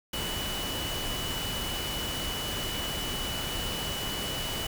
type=tone in noise; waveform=sine; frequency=2960 Hz; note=F#7; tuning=in tune; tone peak=-35 dBFS; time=0.13-4.67 s; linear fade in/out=5 ms; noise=pink; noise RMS=-34 dBFS; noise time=0.13-4.67 s; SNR=-4 dB; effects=none